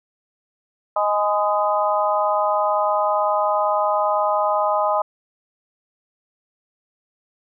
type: harmonic tone with a mistuned harmonic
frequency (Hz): 207.7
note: G#3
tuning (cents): 0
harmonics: 3 / 4 / 5 / 6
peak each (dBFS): -21 / -22 / -23 / -24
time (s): 0.96-5.02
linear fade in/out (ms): 5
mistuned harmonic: 5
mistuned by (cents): -30
effects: none